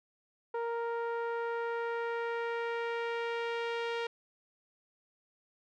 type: tone with low-pass filter sweep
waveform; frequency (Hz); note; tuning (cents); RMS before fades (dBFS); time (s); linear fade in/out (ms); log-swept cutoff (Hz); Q
sawtooth; 466.2; A#4; 0; -35; 0.54-4.07; 5; 1100 to 3200; 1.3
effects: none